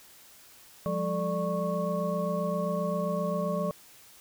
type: tone cluster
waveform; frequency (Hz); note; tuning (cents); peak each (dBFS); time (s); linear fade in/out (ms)
sine; 176.5 / 204.1 / 438.2 / 591 / 1102; F3 / G#3 / A4 / D5 / C#6; +19 / -30 / -7 / +11 / -11; -31 / -36 / -37 / -31 / -36; 0.86-3.71; 0
effects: white hiss -54 dBFS RMS until 4.2 s